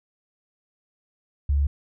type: tone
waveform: sine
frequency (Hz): 71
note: C#2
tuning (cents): +42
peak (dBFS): -18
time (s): 1.49-1.67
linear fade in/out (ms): 5
effects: none